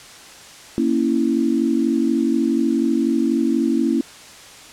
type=chord; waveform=sine; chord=A# diminished; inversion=none; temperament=equal; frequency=233.1 / 277.2 / 329.6 Hz; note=A#3 / C#4 / E4; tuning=0 / 0 / 0 cents; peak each=-20 dBFS; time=0.78-4.01 s; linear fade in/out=0 ms; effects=white hiss -41 dBFS RMS until 4.72 s + low-pass 8000 Hz 12 dB/octave